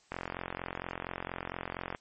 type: click train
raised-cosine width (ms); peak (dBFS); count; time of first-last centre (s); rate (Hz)
0.5; -20; 82; 0.12-1.948; 44.3
effects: white hiss -65 dBFS RMS until 2 s + MP3 32 kbps